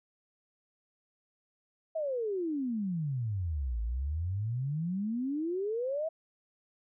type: exponential two-way sweep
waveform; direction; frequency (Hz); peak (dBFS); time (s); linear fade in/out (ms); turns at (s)
sine; down then up; 659.3 to 53.8 to 659.3; -30; 1.95-6.09; 10; 3.81
effects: none